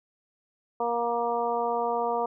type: harmonic tone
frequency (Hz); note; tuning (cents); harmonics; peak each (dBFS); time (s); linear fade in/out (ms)
236.1; A#3; +22; 1 / 2 / 3 / 4 / 5; -39 / -29 / -29 / -30 / -35; 0.8-2.26; 5
effects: none